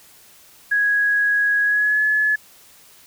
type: tone with pitch glide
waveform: sine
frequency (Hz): 1661 to 1710.7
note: G#6 to A6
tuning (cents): 0 to -49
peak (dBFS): -15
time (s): 0.71-2.36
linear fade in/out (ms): 10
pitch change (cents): +51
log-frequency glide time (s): 1.63-2.02
effects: white hiss -49 dBFS RMS until 3.06 s